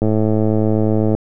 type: click train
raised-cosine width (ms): 2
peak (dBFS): -4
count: 123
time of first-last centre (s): 0.02-1.15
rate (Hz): 108
effects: none